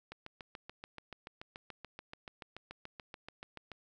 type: click train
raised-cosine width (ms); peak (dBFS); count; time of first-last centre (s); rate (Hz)
0.3; -29; 26; 0.12-3.717; 6.95
effects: none